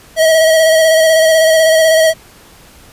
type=tone with vibrato; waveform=square; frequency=641 Hz; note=E5; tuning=49 cents flat; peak=-7 dBFS; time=0.16-2.14 s; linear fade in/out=50 ms; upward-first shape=square; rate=16 Hz; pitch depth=22 cents each way; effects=pink hiss -41 dBFS RMS until 2.92 s + resampled to 32000 Hz